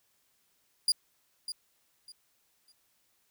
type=tone with echo; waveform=35% pulse; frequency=4838 Hz; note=D#8; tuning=49 cents flat; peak=-21 dBFS; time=0.88-0.92 s; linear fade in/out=2 ms; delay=600 ms; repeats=3; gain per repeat=-12 dB; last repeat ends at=2.72 s; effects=white hiss -72 dBFS RMS until 3.3 s